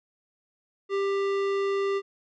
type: tone with tanh clipping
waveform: sine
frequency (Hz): 395.2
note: G4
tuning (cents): +14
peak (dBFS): -26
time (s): 0.89-2.02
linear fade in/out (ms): 50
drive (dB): 17
effects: none